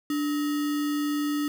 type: tone with sample-and-hold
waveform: sine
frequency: 293.7 Hz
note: D4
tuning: in tune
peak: -24 dBFS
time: 0.1-1.48 s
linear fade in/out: 2 ms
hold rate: 1575 Hz
effects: none